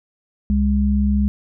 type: tone pair together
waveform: sine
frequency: 68.28 / 204.6 Hz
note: C#2 / G#3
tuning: -26 / -26 cents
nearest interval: octave + perfect fifth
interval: 1900 cents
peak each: -17 dBFS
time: 0.5-1.28 s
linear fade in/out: 0 ms
effects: none